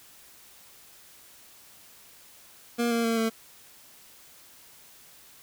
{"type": "tone with pitch steps", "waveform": "25% pulse", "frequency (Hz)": [236.5, 232.4, 228.4, 224.5], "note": ["A#3", "A#3", "A#3", "A3"], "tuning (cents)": [25, -5, -35, 35], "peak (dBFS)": -20, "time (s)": [2.78, 3.3], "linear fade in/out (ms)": 20, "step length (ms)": 130, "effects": ["white hiss -53 dBFS RMS until 5.42 s"]}